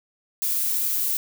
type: noise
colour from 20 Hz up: violet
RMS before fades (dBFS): -24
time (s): 0.42-1.17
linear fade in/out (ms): 0
effects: none